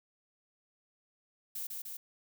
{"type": "noise with echo", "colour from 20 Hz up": "violet", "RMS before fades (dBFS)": -39, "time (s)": [1.55, 1.67], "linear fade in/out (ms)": 5, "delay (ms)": 150, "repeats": 2, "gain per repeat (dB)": -2, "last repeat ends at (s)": 1.97, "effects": []}